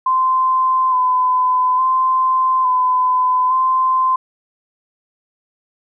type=tone with vibrato; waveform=sine; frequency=1024 Hz; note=C6; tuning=38 cents flat; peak=-12 dBFS; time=0.06-4.16 s; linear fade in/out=5 ms; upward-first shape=square; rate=0.58 Hz; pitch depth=21 cents each way; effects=none